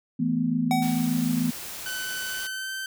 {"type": "chord", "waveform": "sine", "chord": "E suspended fourth", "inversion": "none", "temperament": "equal", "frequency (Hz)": [164.81, 220, 246.9], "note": ["E3", "A3", "B3"], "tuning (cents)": [0, 0, 0], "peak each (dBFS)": [-28, -28, -24], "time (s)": [0.19, 1.51], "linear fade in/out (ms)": 10}
{"type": "tone with exponential decay", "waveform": "square", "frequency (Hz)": 756, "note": "F#5", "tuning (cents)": 37, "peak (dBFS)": -22, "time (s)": [0.71, 1.36], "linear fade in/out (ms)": 1, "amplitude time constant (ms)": 140}
{"type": "noise", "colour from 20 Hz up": "white", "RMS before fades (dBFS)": -37, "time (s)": [0.82, 2.47], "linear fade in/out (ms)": 2}
{"type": "tone with pitch glide", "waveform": "sawtooth", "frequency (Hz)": [1512, 1548.2], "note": ["F#6", "G6"], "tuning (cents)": [37, -22], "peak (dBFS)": -27, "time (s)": [1.86, 2.86], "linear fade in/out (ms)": 2, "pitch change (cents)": 41, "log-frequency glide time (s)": [2.28, 2.71]}
{"effects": []}